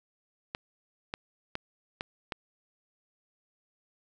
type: clicks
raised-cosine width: 0.3 ms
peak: -17 dBFS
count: 5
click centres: 0.549 / 1.139 / 1.554 / 2.009 / 2.322 s
effects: none